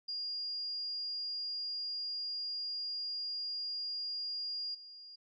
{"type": "tone with level steps", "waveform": "sine", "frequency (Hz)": 4830, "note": "D8", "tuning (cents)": 48, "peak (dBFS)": [-36, -49], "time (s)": [0.08, 5.16], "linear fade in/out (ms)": 10, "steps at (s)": 4.74, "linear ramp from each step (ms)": 10, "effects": []}